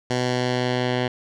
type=tone with low-pass filter sweep; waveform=10% pulse; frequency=124.9 Hz; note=B2; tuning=20 cents sharp; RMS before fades=-23 dBFS; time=0.1-1.08 s; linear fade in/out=5 ms; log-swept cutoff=5800 to 3300 Hz; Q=1.4; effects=none